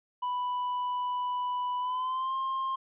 triangle tone with pitch glide, 990 to 1061.1 Hz, B5 to C6, +4 to +24 cents, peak -27 dBFS, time 0.22-2.76 s, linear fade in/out 10 ms, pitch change +120 cents, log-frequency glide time 1.79-2.35 s, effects resampled to 8000 Hz

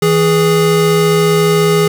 square tone pair together, 163.1 / 414.8 Hz, E3 / G#4, -18 / -2 cents, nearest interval octave + major third, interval 1616 cents, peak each -14 / -11 dBFS, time 0.02-1.88 s, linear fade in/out 5 ms, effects none

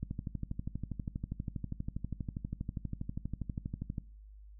click train, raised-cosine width 5 ms, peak -24 dBFS, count 50, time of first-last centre 0.03-3.982 s, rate 12.4 Hz, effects noise-tail reverb RT60 0.4 s tail -20 dB re dry + added 51 Hz sine -50 dBFS peak until 4.59 s

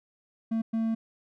triangle tone bursts at uneven times, 224.8 Hz, A3, 37 cents sharp, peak -23 dBFS, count 2, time 0.51-0.62 / 0.73-0.95 s, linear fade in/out 10 ms, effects none

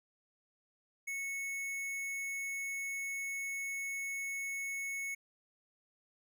sine tone with tanh clipping, 2204 Hz, C#7, 11 cents flat, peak -38 dBFS, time 1.07-5.15 s, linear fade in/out 10 ms, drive 18 dB, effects none

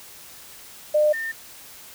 sine tone pair in turn, 603 / 1810.5 Hz, D5 / A6, +46 / +49 cents, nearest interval octave + perfect fifth, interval 1903 cents, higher second, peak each -15 / -26 dBFS, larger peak first, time 0.94-1.13 / 1.13-1.32 s, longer neither, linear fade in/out 10 ms, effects white hiss -44 dBFS RMS until 1.94 s

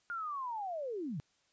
sine linear sweep, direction down, 1429 to 125 Hz, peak -36 dBFS, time 0.1-1.2 s, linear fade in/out 0 ms, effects white hiss -73 dBFS RMS until 1.52 s + resampled to 16000 Hz

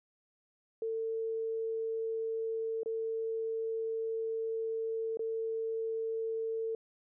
sine tone with dropouts, 448.8 Hz, A4, 34 cents sharp, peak -32 dBFS, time 0.82-6.75 s, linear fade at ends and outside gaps 2 ms, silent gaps 2.833-2.859 / 5.172-5.193 s, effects none

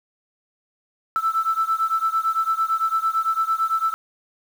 sine beating tone pair, 1318 / 1326.9 Hz, E6 / E6, -1 / +11 cents, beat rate 8.9 Hz, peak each -21 / -22 dBFS, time 1.16-3.94 s, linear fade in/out 0 ms, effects tanh soft clip ceiling -11 dBFS + 7-bit

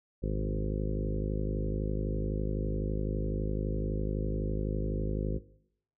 harmonic tone with a mistuned harmonic, 51.91 Hz, G#1, in tune, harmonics 1 / 2 / 3 / 4 / 5 / 6 / 7 / 8 / 9 / 10, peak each -31 / -38 / -37 / -39 / -42 / -45 / -41 / -43 / -44 / -44 dBFS, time 0.22-5.39 s, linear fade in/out 20 ms, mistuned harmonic 2, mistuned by +30 cents, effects noise-tail reverb RT60 0.7 s tail -18 dB re dry

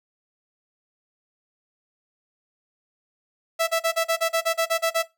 sawtooth tone bursts, 659.3 Hz, E5, in tune, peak -15 dBFS, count 12, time 3.59-5.03 s, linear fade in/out 20 ms, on 87 ms, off 36 ms, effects noise-tail reverb RT60 0.2 s tail -18 dB re dry

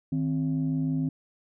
sine tone pair together, 156.2 / 262.7 Hz, D#3 / C4, +7 / +7 cents, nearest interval major sixth, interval 900 cents, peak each -26 dBFS, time 0.12-1.09 s, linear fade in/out 5 ms, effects tanh soft clip ceiling -19 dBFS

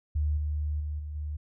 sine tone with level steps, 75 Hz, D2, 37 cents sharp, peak -24 / -27 / -30 / -34 / -31 dBFS, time 0.15-1.37 s, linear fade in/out 10 ms, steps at 0.37 / 0.8 / 0.99 / 1.15 s, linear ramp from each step 5 ms, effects none

